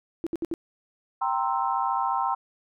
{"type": "tone bursts", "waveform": "sine", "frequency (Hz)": 332.8, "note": "E4", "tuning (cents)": 17, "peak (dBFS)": -25, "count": 4, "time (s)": [0.24, 0.539], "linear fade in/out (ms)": 0, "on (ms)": 26, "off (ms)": 65}
{"type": "chord", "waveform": "sine", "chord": "C dominant seventh", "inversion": "second", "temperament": "equal", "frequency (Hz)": [784, 932.3, 1046.5, 1318.5], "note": ["G5", "Bb5", "C6", "E6"], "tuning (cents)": [0, 0, 0, 0], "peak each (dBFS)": [-28, -28, -28, -32], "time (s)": [1.21, 2.35], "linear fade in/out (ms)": 10}
{"effects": []}